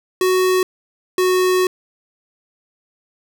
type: tone pair in turn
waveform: square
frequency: 370.5 / 368.4 Hz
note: F#4 / F#4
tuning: +2 / -7 cents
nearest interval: unison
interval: 9 cents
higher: first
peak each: -14 dBFS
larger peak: neither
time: 0.21-0.63 / 1.18-1.67 s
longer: second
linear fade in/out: 2 ms
effects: none